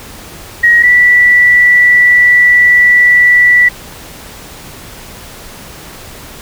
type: tone pair in turn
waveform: sine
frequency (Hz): 1894 / 1959.7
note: A#6 / B6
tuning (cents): +27 / -14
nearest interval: minor second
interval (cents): 59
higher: second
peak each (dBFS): -3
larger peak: neither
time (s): 0.63-0.83 / 0.83-3.69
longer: second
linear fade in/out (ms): 10
effects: pink hiss -31 dBFS RMS until 6.41 s